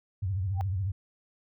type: tone with vibrato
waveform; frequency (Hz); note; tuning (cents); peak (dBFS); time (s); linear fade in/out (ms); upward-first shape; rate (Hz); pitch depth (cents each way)
sine; 95.1; F#2; +48; -27; 0.22-0.92; 10; sine; 14; 140
type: tone with exponential growth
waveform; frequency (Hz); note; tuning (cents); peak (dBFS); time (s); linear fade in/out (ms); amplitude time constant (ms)
sine; 784; G5; 0; -28; 0.53-0.61; 0; 16
effects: none